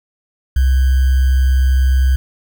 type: tone with sample-and-hold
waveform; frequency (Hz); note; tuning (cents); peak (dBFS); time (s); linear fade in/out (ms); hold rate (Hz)
sine; 65.2; C2; -5; -9; 0.56-2.16; 5; 1575
effects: none